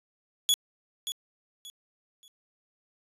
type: tone with echo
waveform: sawtooth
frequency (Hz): 3382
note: G#7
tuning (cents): +31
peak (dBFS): -17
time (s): 0.49-0.54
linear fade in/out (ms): 0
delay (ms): 580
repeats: 3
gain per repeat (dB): -11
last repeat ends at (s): 2.28
effects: resampled to 32000 Hz